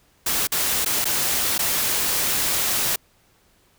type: noise with dropouts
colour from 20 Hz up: white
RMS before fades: -22 dBFS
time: 0.26-2.96 s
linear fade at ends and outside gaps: 5 ms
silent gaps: 0.472-0.519 / 0.848-0.859 / 1.045-1.053 / 1.58-1.59 s
effects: pink hiss -60 dBFS RMS until 3.78 s